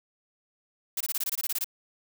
blue noise bursts, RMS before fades -29 dBFS, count 12, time 0.97-1.644 s, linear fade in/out 5 ms, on 36 ms, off 22 ms, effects none

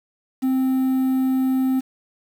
triangle tone with quantisation, 261.6 Hz, C4, in tune, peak -15 dBFS, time 0.42-1.81 s, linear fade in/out 20 ms, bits 7, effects none

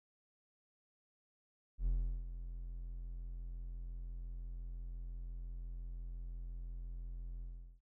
triangle tone with ADSR envelope, 42.89 Hz, F1, 31 cents flat, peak -28 dBFS, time 1.78-7.81 s, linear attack 85 ms, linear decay 370 ms, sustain -12 dB, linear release 390 ms, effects none

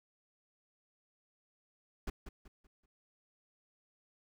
brown noise with echo, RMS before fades -37 dBFS, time 2.07-2.1 s, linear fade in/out 5 ms, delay 190 ms, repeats 4, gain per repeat -9 dB, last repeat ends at 2.86 s, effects none

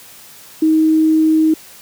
sine tone, 315.5 Hz, D#4, 24 cents sharp, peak -9 dBFS, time 0.62-1.54 s, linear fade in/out 5 ms, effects white hiss -40 dBFS RMS until 1.81 s + high-pass 60 Hz 12 dB/octave

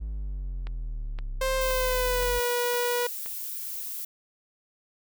triangle exponential two-way sweep, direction down then up, 54.5 to 33.16 to 46.92 Hz, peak -28 dBFS, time 0-2.4 s, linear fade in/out 20 ms, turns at 1.35 s
click train, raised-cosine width 0.3 ms, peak -25 dBFS, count 6, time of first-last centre 0.67-3.261 s, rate 1.93 Hz
sawtooth tone with pitch glide, 526 to 485.1 Hz, C5 to B4, +9 to -31 cents, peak -21 dBFS, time 1.41-3.07 s, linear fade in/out 5 ms, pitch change -140 cents, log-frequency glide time 1.57-2.37 s
violet noise, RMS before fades -35 dBFS, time 1.61-4.05 s, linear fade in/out 5 ms
effects none

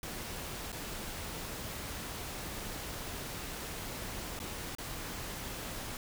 pink noise with dropouts, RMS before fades -41 dBFS, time 0.03-5.97 s, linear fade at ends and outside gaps 1 ms, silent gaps 0.719-0.727 / 4.391-4.4 / 4.751-4.784 s, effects none

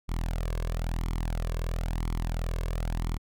sawtooth tone with flanger, 41.3 Hz, E1, 4 cents sharp, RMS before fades -30 dBFS, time 0.08-3.18 s, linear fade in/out 20 ms, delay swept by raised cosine 0.91 to 1.86 ms, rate 0.99 Hz, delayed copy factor +0.6, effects none

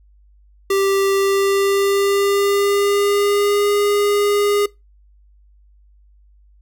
square tone with pitch glide, 392 to 409.6 Hz, G4 to G#4, 0 to -24 cents, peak -15 dBFS, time 0.7-4.66 s, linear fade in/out 5 ms, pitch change +76 cents, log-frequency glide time 1.14-3.7 s, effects noise-tail reverb RT60 0.2 s tail -22 dB re dry + added 50 Hz sine -48 dBFS peak until 6.61 s

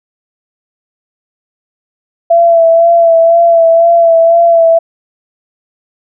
sine tone with vibrato, 670 Hz, E5, 28 cents sharp, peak -3 dBFS, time 2.3-4.79 s, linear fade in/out 10 ms, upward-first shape sine, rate 2 Hz, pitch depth 28 cents each way, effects none

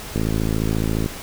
click train, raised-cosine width 3 ms, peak -9 dBFS, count 50, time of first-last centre 0.16-1.061 s, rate 54.4 Hz, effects pink hiss -34 dBFS RMS until 1.22 s

